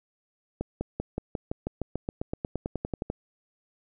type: accelerating click train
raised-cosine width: 2 ms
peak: -16 dBFS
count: 20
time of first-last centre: 0.61-3.101 s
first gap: 200 ms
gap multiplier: 0.95
effects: none